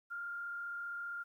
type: tone with frequency modulation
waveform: sine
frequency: 1400 Hz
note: F6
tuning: 4 cents sharp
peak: -39 dBFS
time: 0.1-1.24 s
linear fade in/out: 20 ms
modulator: 35.2 Hz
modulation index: 0.44
effects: 12-bit